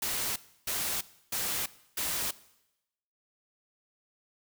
white noise bursts, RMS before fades -32 dBFS, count 4, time 0.02-2.31 s, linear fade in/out 5 ms, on 340 ms, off 310 ms, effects noise-tail reverb RT60 0.9 s tail -19 dB re dry

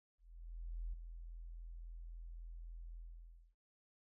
sine tone with ADSR envelope, 41.84 Hz, E1, 27 cents sharp, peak -39 dBFS, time 0.18-3.55 s, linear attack 750 ms, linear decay 12 ms, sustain -8 dB, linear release 590 ms, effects none

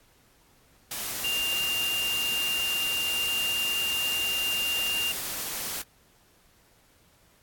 sine tone in noise, 2794 Hz, F7, in tune, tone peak -26 dBFS, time 1.24-5.12 s, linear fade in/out 5 ms, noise white, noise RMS -33 dBFS, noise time 0.91-5.82 s, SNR +4 dB, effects pink hiss -61 dBFS RMS until 7.42 s + AAC 64 kbps

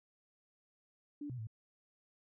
sine tone with pitch steps, 291.6 / 125.1 / 110.3 Hz, D4 / B2 / A2, -12 / +23 / +5 cents, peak -40 dBFS, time 1.21-1.471 s, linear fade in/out 5 ms, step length 87 ms, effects none

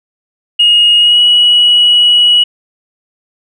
sine tone with pitch glide, 2870 to 2922 Hz, F7 to F#7, +47 to -22 cents, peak -3 dBFS, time 0.59-2.44 s, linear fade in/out 10 ms, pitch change +31 cents, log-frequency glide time 0.98-1.21 s, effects tanh soft clip ceiling 0 dBFS

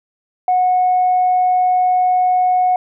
sine tone, 732 Hz, F#5, 19 cents flat, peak -10 dBFS, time 0.48-2.76 s, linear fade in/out 2 ms, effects tanh soft clip ceiling -7 dBFS

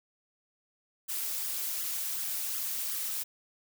blue noise with flanger, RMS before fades -34 dBFS, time 1.08-3.24 s, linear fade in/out 20 ms, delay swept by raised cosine 0.59 to 4.59 ms, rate 2.7 Hz, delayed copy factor +0.65, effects none

